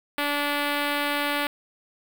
5% pulse tone with notch filter, 289.6 Hz, D4, 24 cents flat, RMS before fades -26 dBFS, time 0.18-1.47 s, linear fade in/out 2 ms, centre 7100 Hz, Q 0.86, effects 7-bit

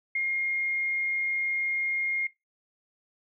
sine tone, 2133 Hz, C7, 33 cents sharp, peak -25 dBFS, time 0.15-2.27 s, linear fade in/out 5 ms, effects noise-tail reverb RT60 0.2 s tail -20 dB re dry

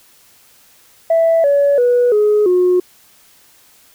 sine tone with pitch steps, 659.3 / 567.4 / 488.2 / 420.2 / 361.6 Hz, E5 / C#5 / B4 / G#4 / F#4, 0 / +40 / -20 / +20 / -40 cents, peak -8 dBFS, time 1.1-2.8 s, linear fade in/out 5 ms, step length 340 ms, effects tanh soft clip ceiling -6 dBFS + white hiss -49 dBFS RMS until 3.94 s

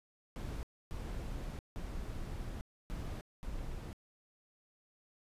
brown noise bursts at uneven times, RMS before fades -41 dBFS, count 5, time 0.36-0.63 / 0.91-1.59 / 1.76-2.61 / 2.9-3.21 / 3.43-3.93 s, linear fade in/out 0 ms, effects resampled to 32000 Hz

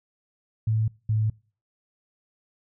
sine tone pair in turn, 110 / 108.67 Hz, A2 / A2, 0 / -21 cents, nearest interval unison, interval 21 cents, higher first, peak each -20 dBFS, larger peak neither, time 0.67-0.88 / 1.09-1.3 s, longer neither, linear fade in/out 5 ms, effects noise-tail reverb RT60 0.4 s tail -25 dB re dry

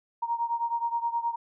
sine beating tone pair, 932.3 / 941.8 Hz, A#5 / A#5, 0 / +18 cents, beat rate 9.5 Hz, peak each -28 / -31 dBFS, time 0.22-1.36 s, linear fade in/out 10 ms, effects none

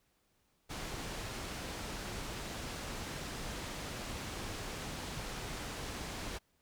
pink low-pass noise, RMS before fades -42 dBFS, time 0.69-6.39 s, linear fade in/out 20 ms, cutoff 8100 Hz, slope 12 dB/octave, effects pink hiss -75 dBFS RMS until 6.61 s

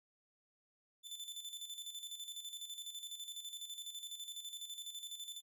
sawtooth tone with tremolo, 3520 Hz, A7, in tune, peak -40 dBFS, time 1.03-5.42 s, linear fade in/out 50 ms, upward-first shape square, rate 12 Hz, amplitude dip 60%, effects none

